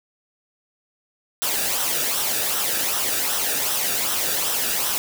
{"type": "noise with flanger", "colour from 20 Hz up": "white", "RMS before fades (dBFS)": -23, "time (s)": [1.42, 4.98], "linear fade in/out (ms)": 0, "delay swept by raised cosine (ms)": [0.43, 0.97], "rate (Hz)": 2.6, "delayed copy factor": -0.55, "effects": []}